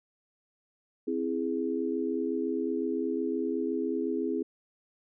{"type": "chord", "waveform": "sine", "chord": "C augmented", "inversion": "none", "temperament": "equal", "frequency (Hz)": [261.6, 329.6, 415.3], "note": ["C4", "E4", "G#4"], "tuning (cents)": [0, 0, 0], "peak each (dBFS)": -32, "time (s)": [1.07, 4.43], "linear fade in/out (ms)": 10, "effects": []}